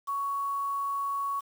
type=tone with quantisation; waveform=sine; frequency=1116 Hz; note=C#6; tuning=11 cents sharp; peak=-28 dBFS; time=0.07-1.41 s; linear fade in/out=20 ms; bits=8; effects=none